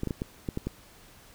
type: clicks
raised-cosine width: 3 ms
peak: -17 dBFS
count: 7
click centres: 0.034 / 0.073 / 0.108 / 0.219 / 0.488 / 0.574 / 0.67 s
effects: pink hiss -54 dBFS RMS until 1.34 s